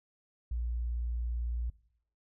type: tone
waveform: sine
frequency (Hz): 59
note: A#1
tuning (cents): +22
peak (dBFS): -31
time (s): 0.51-1.7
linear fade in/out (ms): 5
effects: noise-tail reverb RT60 0.7 s tail -20 dB re dry